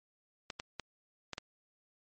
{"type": "clicks", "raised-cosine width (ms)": 0.2, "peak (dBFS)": -21, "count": 5, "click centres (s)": [0.502, 0.599, 0.797, 1.333, 1.381], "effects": ["MP3 32 kbps"]}